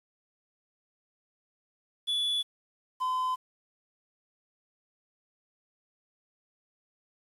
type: tone pair in turn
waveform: triangle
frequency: 3433 / 1020.6 Hz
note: A7 / C6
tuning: -43 / -43 cents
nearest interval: octave + major sixth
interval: 2100 cents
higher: first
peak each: -25 dBFS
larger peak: neither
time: 2.07-2.43 / 3-3.36 s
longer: neither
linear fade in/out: 20 ms
effects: resampled to 32000 Hz + 9-bit